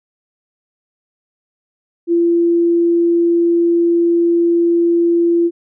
sine tone, 340.8 Hz, F4, 42 cents flat, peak -10 dBFS, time 2.07-5.51 s, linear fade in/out 50 ms, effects none

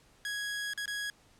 sawtooth tone with dropouts, 1662 Hz, G#6, 1 cent sharp, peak -30 dBFS, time 0.25-1.1 s, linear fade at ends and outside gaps 1 ms, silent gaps 0.735-0.776 / 0.857-0.878 s, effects pink hiss -63 dBFS RMS until 1.39 s + low-pass 10000 Hz 12 dB/octave

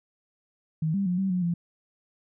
sine tone with pitch steps, 158 / 197.6 / 178.9 / 192.7 / 181.2 / 171.6 Hz, D#3 / G3 / F3 / G3 / F#3 / F3, +27 / +14 / +42 / -29 / -36 / -30 cents, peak -23 dBFS, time 0.82-1.54 s, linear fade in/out 5 ms, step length 120 ms, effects none

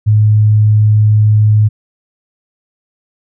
sine tone, 106.7 Hz, G#2, 47 cents sharp, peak -5 dBFS, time 0.06-1.69 s, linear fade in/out 20 ms, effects none

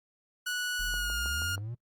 sawtooth tone with pitch glide, 1471 to 1420.1 Hz, F#6 to F6, -11 to +29 cents, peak -27 dBFS, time 0.46-1.56 s, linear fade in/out 10 ms, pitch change -60 cents, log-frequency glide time 0.87-1.17 s
triangle exponential sweep, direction up, 36.06 to 123.7 Hz, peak -33 dBFS, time 0.79-1.75 s, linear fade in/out 10 ms
click train, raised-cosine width 1 ms, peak -31 dBFS, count 5, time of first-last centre 0.94-1.579 s, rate 6.26 Hz
effects noise-tail reverb RT60 0.1 s tail -23 dB re dry + Opus 32 kbps

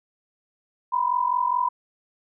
sine tone pair together, 968 / 1012.8 Hz, B5 / B5, -35 / +43 cents, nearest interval minor second, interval 78 cents, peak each -23 dBFS, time 0.92-1.69 s, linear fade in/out 10 ms, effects none

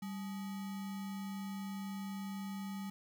sine tone with sample-and-hold, 196 Hz, G3, in tune, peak -39 dBFS, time 0.02-2.9 s, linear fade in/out 5 ms, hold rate 1050 Hz, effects none

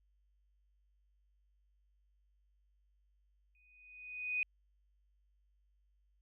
sine tone with exponential growth, 2489 Hz, D#7, in tune, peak -30 dBFS, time 3.55-4.43 s, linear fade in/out 1 ms, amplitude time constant 190 ms, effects added 50 Hz sine -70 dBFS peak until 6.21 s

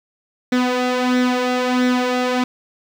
sawtooth tone with flanger, 250.4 Hz, B3, 24 cents sharp, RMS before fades -18 dBFS, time 0.52-2.44 s, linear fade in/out 5 ms, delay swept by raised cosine 0.52 to 2.52 ms, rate 1.5 Hz, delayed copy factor +0.6, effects low-pass 5000 Hz 12 dB/octave + 8-bit

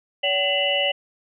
sine tone cluster, 569 / 760 / 2026 / 2711 / 2934 Hz, C#5 / F#5 / B6 / E7 / F#7, +45 / +46 / +44 / +48 / -15 cents, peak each -24 / -30 / -29 / -27 / -22 dBFS, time 0.23-0.92 s, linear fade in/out 10 ms, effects none

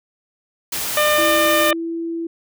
white noise, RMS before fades -24 dBFS, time 0.72-1.71 s, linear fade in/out 5 ms
harmonic tone, 600 Hz, D5, 37 cents sharp, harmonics 1 / 2 / 3 / 4 / 5 / 6, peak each -17 / -20 / -22 / -25 / -27 / -28 dBFS, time 0.97-1.73 s, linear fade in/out 2 ms
sine tone with pitch glide, 329.8 to 332.9 Hz, E4 to E4, +1 to +17 cents, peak -22 dBFS, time 1.18-2.27 s, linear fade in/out 5 ms, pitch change +16 cents, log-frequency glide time 1.54-1.96 s
effects none

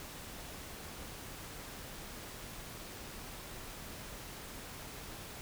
silence, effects pink hiss -47 dBFS RMS until 5.41 s

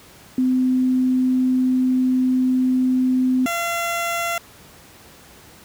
sine / 15% pulse tone pair in turn, 256 / 683.4 Hz, C4 / F5, -38 / -38 cents, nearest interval octave + perfect fourth, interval 1700 cents, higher second, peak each -15 dBFS, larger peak neither, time 0.38-3.46 / 3.46-4.38 s, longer first, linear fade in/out 2 ms, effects pink hiss -46 dBFS RMS until 5.64 s + high-pass 60 Hz 12 dB/octave

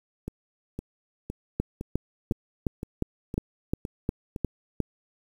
two click trains, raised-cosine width 3 ms, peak -20 / -12 dBFS, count 9 / 10, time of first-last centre 0.28-4.362 / 1.6-4.803 s, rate 1.96 / 2.81 Hz, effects 8-bit

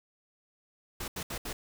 pink noise bursts at uneven times, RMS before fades -37 dBFS, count 4, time 1-1.08 / 1.16-1.23 / 1.3-1.38 / 1.45-1.53 s, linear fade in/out 5 ms, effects none

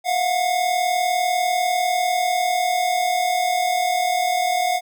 square tone pair together, 686 / 726.1 Hz, F5 / F#5, -31 / -33 cents, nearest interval minor second, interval 98 cents, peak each -25 / -20 dBFS, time 0.04-4.81 s, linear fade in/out 50 ms, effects none

